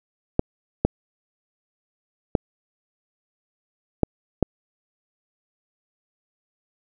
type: clicks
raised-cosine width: 2 ms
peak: -3 dBFS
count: 5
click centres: 0.394 / 0.85 / 2.352 / 4.033 / 4.427 s
effects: none